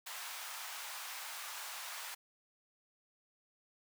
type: high-pass noise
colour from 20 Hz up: pink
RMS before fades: -45 dBFS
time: 0.06-2.15 s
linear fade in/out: 10 ms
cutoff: 840 Hz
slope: 24 dB/octave
effects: none